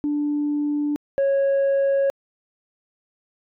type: tone pair in turn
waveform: sine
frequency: 293.7 / 550.9 Hz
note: D4 / C#5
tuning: 0 / -11 cents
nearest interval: major seventh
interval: 1089 cents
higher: second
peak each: -19 / -14 dBFS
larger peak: second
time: 0.04-0.96 / 1.18-2.1 s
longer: neither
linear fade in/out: 0 ms
effects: tanh soft clip ceiling -16 dBFS